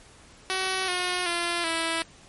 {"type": "tone with pitch steps", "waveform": "5% pulse", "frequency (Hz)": [377.2, 360.4, 344.3, 328.9], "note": ["F#4", "F#4", "F4", "E4"], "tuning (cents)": [33, -45, -25, -4], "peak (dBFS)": -14, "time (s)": [0.5, 2.02], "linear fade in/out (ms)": 0, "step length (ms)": 380, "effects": ["pink hiss -52 dBFS RMS until 2.28 s", "MP3 48 kbps"]}